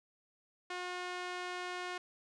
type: tone with band-pass filter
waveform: sawtooth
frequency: 360 Hz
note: F#4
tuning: 47 cents flat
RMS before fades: -41 dBFS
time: 0.7-1.98 s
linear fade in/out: 5 ms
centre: 1900 Hz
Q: 0.61
effects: resampled to 24000 Hz